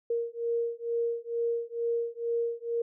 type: beating tone pair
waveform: sine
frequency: 466.2 / 468.4 Hz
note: A#4 / A#4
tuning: 0 / +8 cents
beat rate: 2.2 Hz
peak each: -31 dBFS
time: 0.1-2.82 s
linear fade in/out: 5 ms
effects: none